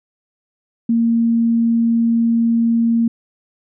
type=tone; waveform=sine; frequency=231 Hz; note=A#3; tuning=16 cents flat; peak=-12 dBFS; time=0.89-3.08 s; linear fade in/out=5 ms; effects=none